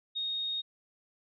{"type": "tone", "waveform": "sine", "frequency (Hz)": 3722, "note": "A#7", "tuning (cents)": -3, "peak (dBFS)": -31, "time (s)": [0.15, 0.62], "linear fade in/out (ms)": 20, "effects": []}